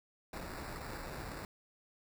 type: noise with sample-and-hold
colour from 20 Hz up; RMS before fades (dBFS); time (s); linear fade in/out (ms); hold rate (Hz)
pink; -44; 0.33-1.45; 2; 3150
effects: none